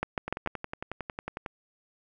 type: two click trains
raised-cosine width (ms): 0.5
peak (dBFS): -19 / -13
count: 14 / 4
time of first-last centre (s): 0.28-1.462 / 0.03-0.474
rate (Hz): 11 / 6.76
effects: none

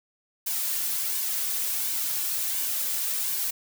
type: noise with flanger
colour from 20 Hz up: blue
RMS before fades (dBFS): -28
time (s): 0.46-3.51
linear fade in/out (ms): 10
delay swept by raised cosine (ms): 1.5 to 3.2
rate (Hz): 1.4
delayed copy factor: -0.55
effects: none

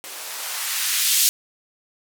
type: noise with band-pass filter sweep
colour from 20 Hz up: violet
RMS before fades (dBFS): -23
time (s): 0.04-1.29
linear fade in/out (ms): 0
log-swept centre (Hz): 340 to 4000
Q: 0.9
effects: none

